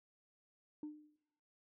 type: tone with exponential decay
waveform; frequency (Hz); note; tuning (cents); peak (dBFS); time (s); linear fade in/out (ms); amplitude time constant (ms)
sine; 301.1; D4; +43; -38; 0.83-1.16; 2; 71
effects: noise-tail reverb RT60 0.9 s tail -21 dB re dry + tanh soft clip ceiling -39 dBFS